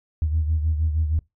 sine beating tone pair, 77.78 / 84.18 Hz, D#2 / E2, 0 / +37 cents, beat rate 6.4 Hz, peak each -19 / -27 dBFS, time 0.22-1.19 s, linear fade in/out 0 ms, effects noise-tail reverb RT60 0.2 s tail -24 dB re dry + tanh soft clip ceiling -13 dBFS

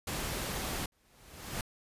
pink noise, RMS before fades -36 dBFS, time 0.07-0.86 s, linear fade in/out 5 ms
pink noise with exponential growth, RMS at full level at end -35 dBFS, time 0.92-1.61 s, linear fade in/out 2 ms, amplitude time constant 150 ms
effects resampled to 32000 Hz

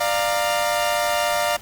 sawtooth chord, Bb major, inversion first, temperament equal with one note detuned, 594.5 / 698.5 / 932.3 Hz, D5 / F5 / Bb5, +21 / 0 / 0 cents, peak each -19 / -19 / -23 dBFS, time 0-1.57 s, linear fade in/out 10 ms, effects pink hiss -43 dBFS RMS until 1.61 s + Opus 48 kbps

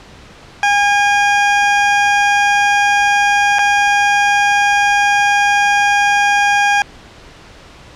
20% pulse tone with dropouts, 814 Hz, G#5, 35 cents flat, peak -5 dBFS, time 0.63-6.82 s, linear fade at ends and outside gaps 1 ms, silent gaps 3.586-3.591 s, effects pink hiss -39 dBFS RMS until 7.95 s + low-pass 5000 Hz 12 dB/octave

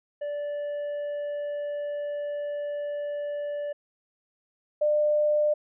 triangle / sine tone pair in turn, 583 / 598.7 Hz, D5 / D5, -13 / +33 cents, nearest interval unison, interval 46 cents, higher second, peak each -27 / -20 dBFS, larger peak second, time 0.21-3.73 / 4.81-5.54 s, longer first, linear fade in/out 10 ms, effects resampled to 8000 Hz

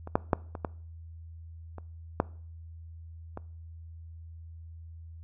clicks, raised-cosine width 1 ms, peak -26 / -8 / -8 / -23 / -16 / -28 / -9 / -23 dBFS, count 8, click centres 0.074 / 0.155 / 0.332 / 0.552 / 0.648 / 1.783 / 2.201 / 3.374 s, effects noise-tail reverb RT60 0.5 s tail -22 dB re dry + added 82 Hz sine -43 dBFS peak until 5.23 s

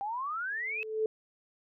sine exponential sweep, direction up, 780 to 2637 Hz, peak -32 dBFS, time 0.01-0.83 s, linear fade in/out 0 ms
sine tone with exponential growth, 436.5 Hz, A4, 14 cents flat, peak -24 dBFS, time 0.5-1.06 s, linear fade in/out 2 ms, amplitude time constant 120 ms
effects none

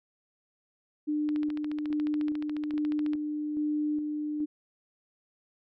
sine tone with tremolo, 300 Hz, D4, 37 cents sharp, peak -26 dBFS, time 1.07-4.46 s, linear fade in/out 20 ms, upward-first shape square, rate 1.2 Hz, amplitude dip 35%
click train, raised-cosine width 0.3 ms, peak -27 dBFS, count 27, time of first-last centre 1.29-3.134 s, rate 14.1 Hz
effects none

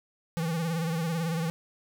square tone with vibrato, 164.81 Hz, E3, in tune, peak -28 dBFS, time 0.37-1.5 s, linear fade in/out 0 ms, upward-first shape sine, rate 18 Hz, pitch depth 72 cents each way, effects none

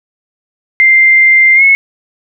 sine tone with pitch glide, 2093 to 2189 Hz, C7 to C#7, 0 to -22 cents, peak -3 dBFS, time 0.8-1.75 s, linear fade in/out 0 ms, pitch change +78 cents, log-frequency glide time 1.55-1.63 s, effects none

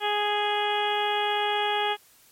harmonic tone, 415.3 Hz, G#4, in tune, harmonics 1 / 2 / 3 / 4 / 5 / 6 / 7 / 8, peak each -30 / -26 / -35 / -33 / -36 / -36 / -34 / -32 dBFS, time 0-1.97 s, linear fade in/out 50 ms, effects white hiss -57 dBFS RMS until 2.31 s + MP3 64 kbps

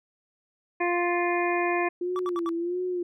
harmonic tone, 349.7 Hz, F4, 2 cents sharp, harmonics 1 / 2 / 3 / 5 / 6 / 7, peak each -26 / -29 / -31 / -33 / -34 / -34 dBFS, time 0.8-1.89 s, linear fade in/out 10 ms
sine tone with vibrato, 349.2 Hz, F4, in tune, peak -26 dBFS, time 2.01-3.03 s, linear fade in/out 5 ms, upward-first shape sine, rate 1.5 Hz, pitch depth 78 cents each way
triangle tone bursts, 1152 Hz, D6, 34 cents flat, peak -28 dBFS, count 4, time 2.16-2.491 s, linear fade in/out 0 ms, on 31 ms, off 69 ms
effects none

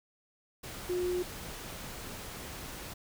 sine tone in noise, 359 Hz, F4, 48 cents sharp, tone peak -29 dBFS, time 0.89-1.23 s, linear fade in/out 10 ms, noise pink, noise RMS -43 dBFS, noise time 0.63-2.94 s, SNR +11 dB, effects none

